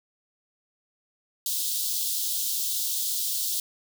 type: high-pass noise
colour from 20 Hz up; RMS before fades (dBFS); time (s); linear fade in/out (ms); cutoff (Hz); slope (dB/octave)
white; -28; 1.46-3.6; 2; 3300; 48
effects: none